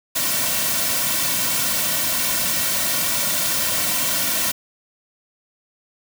white noise with comb filter, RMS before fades -21 dBFS, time 0.15-4.52 s, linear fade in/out 10 ms, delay 2.4 ms, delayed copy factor -0.7, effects none

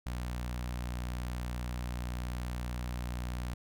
sawtooth tone with notch filter, 60.9 Hz, B1, 24 cents flat, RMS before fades -37 dBFS, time 0.06-3.54 s, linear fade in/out 5 ms, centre 400 Hz, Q 1.3, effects none

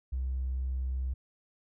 triangle tone with tanh clipping, 64.5 Hz, C2, 24 cents flat, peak -29 dBFS, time 0.12-1.14 s, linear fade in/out 10 ms, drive 2 dB, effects none

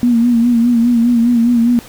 sine tone with vibrato, 236.7 Hz, A#3, 27 cents sharp, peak -8 dBFS, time 0.03-1.79 s, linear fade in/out 0 ms, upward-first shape sine, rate 4.9 Hz, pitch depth 56 cents each way, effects pink hiss -37 dBFS RMS until 1.88 s

